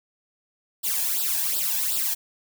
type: noise with flanger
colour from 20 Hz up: blue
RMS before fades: -25 dBFS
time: 0.83-2.15 s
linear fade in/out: 20 ms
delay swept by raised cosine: 0.23 to 1.22 ms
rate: 2.7 Hz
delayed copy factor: +0.8
effects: none